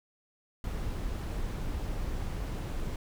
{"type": "noise", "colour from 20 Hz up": "brown", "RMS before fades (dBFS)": -34, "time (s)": [0.64, 2.96], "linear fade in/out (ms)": 2, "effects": []}